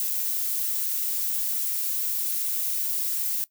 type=noise; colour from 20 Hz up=violet; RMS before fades=-27 dBFS; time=0-3.44 s; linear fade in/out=0 ms; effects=noise-tail reverb RT60 0.1 s tail -18 dB re dry